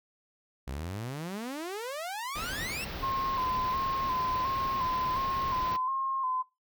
sawtooth exponential sweep, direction up, 61.5 to 2794 Hz, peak -31 dBFS, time 0.67-2.85 s, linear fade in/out 10 ms
pink band-stop noise, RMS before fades -39 dBFS, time 2.35-5.77 s, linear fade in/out 10 ms, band 5400 to 15000 Hz, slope 48 dB/octave
sine tone with vibrato, 1046.5 Hz, C6, in tune, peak -28 dBFS, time 3.02-6.43 s, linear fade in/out 20 ms, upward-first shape square, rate 1.4 Hz, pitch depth 39 cents each way
effects noise-tail reverb RT60 0.2 s tail -18 dB re dry

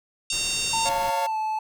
harmonic tone, 917 Hz, A#5, 29 cents flat, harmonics 3 / 4 / 5 / 6 / 7 / 8 / 9 / 10, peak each -30 / -31 / -32 / -33 / -33 / -34 / -35 / -35 dBFS, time 0.3-0.89 s, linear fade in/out 2 ms
pink noise, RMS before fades -39 dBFS, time 0.32-1.1 s, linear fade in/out 5 ms
triangle tone with pitch glide, 903 to 869.2 Hz, A5 to A5, +45 to -21 cents, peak -22 dBFS, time 0.73-1.59 s, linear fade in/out 5 ms, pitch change -66 cents, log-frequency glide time 1.2-1.37 s
40% pulse chord, Db augmented, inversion none, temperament equal, 554.4 / 698.5 / 880 Hz, Db5 / F5 / A5, 0 / 0 / 0 cents, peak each -29 / -29 / -35 dBFS, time 0.85-1.27 s, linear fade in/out 10 ms
effects none

